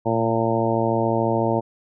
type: harmonic tone with a mistuned harmonic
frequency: 113.8 Hz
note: A#2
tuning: 41 cents flat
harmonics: 1 / 2 / 3 / 4 / 5 / 6 / 7 / 8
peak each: -26 / -26 / -25 / -27 / -25 / -27 / -31 / -27 dBFS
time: 0.05-1.61 s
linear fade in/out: 20 ms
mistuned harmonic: 1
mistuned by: +40 cents
effects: none